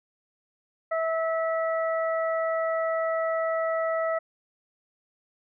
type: harmonic tone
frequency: 651 Hz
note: E5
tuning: 22 cents flat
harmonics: 1 / 2 / 3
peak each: -25 / -31 / -35 dBFS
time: 0.91-4.19 s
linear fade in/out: 10 ms
effects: none